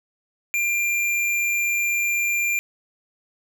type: tone with hard clipping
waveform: sine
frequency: 2384 Hz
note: D7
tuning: 25 cents sharp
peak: -21 dBFS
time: 0.54-2.59 s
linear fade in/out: 0 ms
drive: 16 dB
effects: none